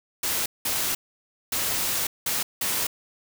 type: noise bursts at uneven times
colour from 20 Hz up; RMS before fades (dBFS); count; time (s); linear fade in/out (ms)
white; -26; 5; 0.23-0.46 / 0.65-0.95 / 1.52-2.07 / 2.26-2.43 / 2.61-2.87; 5
effects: none